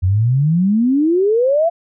sine exponential sweep, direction up, 87.6 to 696 Hz, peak -11 dBFS, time 0.02-1.7 s, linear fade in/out 20 ms, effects none

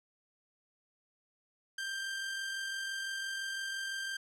sawtooth tone with amplitude modulation, 1579 Hz, G6, 12 cents sharp, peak -31 dBFS, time 1.78-4.17 s, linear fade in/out 5 ms, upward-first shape sine, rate 45.9 Hz, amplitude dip 30%, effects low-pass 9000 Hz 12 dB/octave

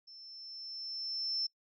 sine tone with level ramp, 5330 Hz, E8, 18 cents sharp, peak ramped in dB -50 to -30 dBFS, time 0.07-1.47 s, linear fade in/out 10 ms, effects noise-tail reverb RT60 0.1 s tail -24 dB re dry

